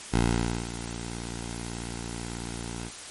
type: tone with ADSR envelope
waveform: 10% pulse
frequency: 58.27 Hz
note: A#1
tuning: in tune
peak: -12 dBFS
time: 0.12-2.91 s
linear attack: 27 ms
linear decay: 520 ms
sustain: -14 dB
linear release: 48 ms
effects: white hiss -41 dBFS RMS until 3.1 s + MP3 48 kbps